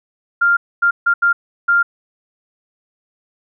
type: tone bursts at uneven times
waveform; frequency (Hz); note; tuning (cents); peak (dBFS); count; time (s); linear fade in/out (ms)
sine; 1396.9; F6; 0; -10; 5; 0.41-0.57 / 0.82-0.91 / 1.06-1.14 / 1.22-1.33 / 1.68-1.83; 10
effects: none